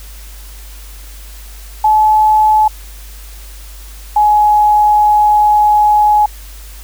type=tone pair in turn; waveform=sine; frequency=859 / 840.8 Hz; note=A5 / G#5; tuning=-42 / +21 cents; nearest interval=unison; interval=37 cents; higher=first; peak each=-6 dBFS; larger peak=neither; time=1.84-2.68 / 4.16-6.26 s; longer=second; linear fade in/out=5 ms; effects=added 50 Hz sine -30 dBFS peak until 6.83 s + white hiss -38 dBFS RMS until 6.83 s

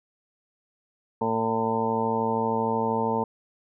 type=harmonic tone with a mistuned harmonic; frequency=112.9 Hz; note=A2; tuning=45 cents sharp; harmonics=1 / 2 / 3 / 4 / 5 / 6 / 7 / 8 / 9; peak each=-36 / -29 / -39 / -28 / -34 / -38 / -35 / -27 / -36 dBFS; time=1.21-3.24 s; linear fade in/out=5 ms; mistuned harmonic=9; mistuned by=-15 cents; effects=none

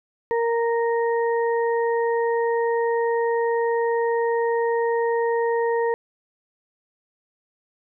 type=harmonic tone; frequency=464.9 Hz; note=A#4; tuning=5 cents flat; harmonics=1 / 2 / 4; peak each=-20 / -26 / -32 dBFS; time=0.31-5.94 s; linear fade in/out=0 ms; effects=none

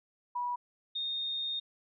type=tone pair in turn; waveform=sine; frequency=975 / 3681 Hz; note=B5 / A#7; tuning=-23 / -23 cents; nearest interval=octave + major seventh; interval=2300 cents; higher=second; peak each=-31 / -32 dBFS; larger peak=first; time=0.35-0.56 / 0.95-1.6 s; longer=second; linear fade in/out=10 ms; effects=none

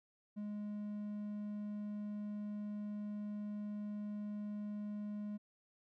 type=tone; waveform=triangle; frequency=208.1 Hz; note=G#3; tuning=4 cents sharp; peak=-38 dBFS; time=0.36-5.38 s; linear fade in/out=20 ms; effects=none

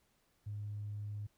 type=tone with tanh clipping; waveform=triangle; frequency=103.83 Hz; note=G#2; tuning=in tune; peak=-39 dBFS; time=0.46-1.27 s; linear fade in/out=10 ms; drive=4 dB; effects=pink hiss -75 dBFS RMS until 1.37 s

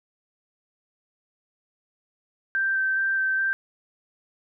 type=tone with vibrato; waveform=sine; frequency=1561 Hz; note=G6; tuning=8 cents flat; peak=-21 dBFS; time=2.55-3.53 s; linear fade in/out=0 ms; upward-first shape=square; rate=2.4 Hz; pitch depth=10 cents each way; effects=none

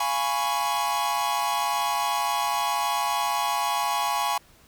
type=chord; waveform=45% pulse; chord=C# dominant seventh; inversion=first; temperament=equal; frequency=698.5 / 830.6 / 987.8 / 1108.7 Hz; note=E#5 / G#5 / B5 / C#6; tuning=0 / 0 / 0 / 0 cents; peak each=-33 / -27 / -29 / -29 dBFS; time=0-4.38 s; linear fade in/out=5 ms; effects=pink hiss -56 dBFS RMS until 4.67 s

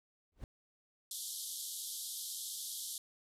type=noise with exponential growth; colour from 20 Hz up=brown; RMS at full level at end=-43 dBFS; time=0.32-0.44 s; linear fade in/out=1 ms; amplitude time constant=24 ms
type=band-pass noise; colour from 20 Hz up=white; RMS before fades=-43 dBFS; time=1.11-2.98 s; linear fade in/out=2 ms; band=3200 to 13000 Hz; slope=96 dB/octave
effects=none

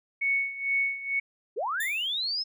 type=tone with tremolo; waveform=sine; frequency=2217 Hz; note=C#7; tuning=in tune; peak=-22 dBFS; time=0.21-1.2 s; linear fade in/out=10 ms; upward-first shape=sine; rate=2.2 Hz; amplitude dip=80%
type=linear sweep; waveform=sine; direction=up; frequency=350 to 5274 Hz; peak=-27 dBFS; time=1.56-2.44 s; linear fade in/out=20 ms
type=tone with exponential decay; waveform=5% pulse; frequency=3570 Hz; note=A7; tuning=24 cents sharp; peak=-24 dBFS; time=1.8-2.26 s; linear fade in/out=5 ms; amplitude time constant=100 ms
effects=none

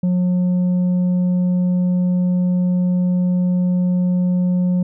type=tone with tanh clipping; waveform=sine; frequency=180 Hz; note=F#3; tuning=47 cents flat; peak=-15 dBFS; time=0.03-4.83 s; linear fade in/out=5 ms; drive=4 dB; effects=none

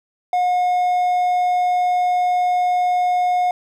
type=tone; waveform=triangle; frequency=721 Hz; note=F#5; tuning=45 cents flat; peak=-13 dBFS; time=0.33-3.51 s; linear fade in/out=2 ms; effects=none

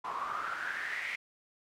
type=noise with band-pass filter sweep; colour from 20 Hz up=pink; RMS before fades=-37 dBFS; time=0.04-1.16 s; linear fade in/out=10 ms; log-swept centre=1000 to 2200 Hz; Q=7.7; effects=none

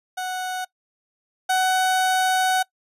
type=tone pair in turn; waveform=30% pulse; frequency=740 / 747.7 Hz; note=F#5 / F#5; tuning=0 / +18 cents; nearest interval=unison; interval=18 cents; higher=second; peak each=-23 / -15 dBFS; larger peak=second; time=0.17-0.65 / 1.49-2.63 s; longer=second; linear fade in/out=10 ms; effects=noise-tail reverb RT60 0.1 s tail -22 dB re dry + resampled to 32000 Hz

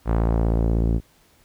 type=tone with low-pass filter sweep; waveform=sawtooth; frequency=56.4 Hz; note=A1; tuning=44 cents sharp; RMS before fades=-20 dBFS; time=0.05-1.01 s; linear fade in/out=50 ms; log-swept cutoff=1200 to 320 Hz; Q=1; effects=pink hiss -58 dBFS RMS until 1.44 s

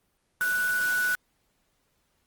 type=tone in noise; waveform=sine; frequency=1480 Hz; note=F#6; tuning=in tune; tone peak=-23 dBFS; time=0.41-1.15 s; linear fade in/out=0 ms; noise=white; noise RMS=-36 dBFS; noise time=0.41-1.15 s; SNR=+10 dB; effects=pink hiss -72 dBFS RMS until 2.26 s + Opus 24 kbps

